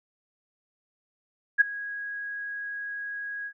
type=tone with ADSR envelope; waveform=sine; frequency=1652 Hz; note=G#6; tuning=10 cents flat; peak=-12 dBFS; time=1.58-3.53 s; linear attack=29 ms; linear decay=12 ms; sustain=-20 dB; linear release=68 ms; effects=none